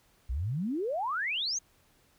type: exponential sweep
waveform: sine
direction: up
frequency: 55.4 to 6700 Hz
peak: -29 dBFS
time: 0.29-1.59 s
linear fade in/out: 10 ms
effects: pink hiss -66 dBFS RMS until 2.18 s